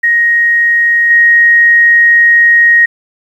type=tone with level steps; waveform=sine; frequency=1876 Hz; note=A#6; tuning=11 cents sharp; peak=-6 / -3 dBFS; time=0.03-2.86 s; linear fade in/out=10 ms; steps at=1.1 s; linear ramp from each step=5 ms; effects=7-bit